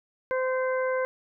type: harmonic tone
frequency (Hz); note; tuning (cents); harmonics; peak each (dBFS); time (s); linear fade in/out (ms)
516; C5; -24; 1 / 2 / 3 / 4; -25 / -33 / -34 / -39; 0.31-1.05; 0
effects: none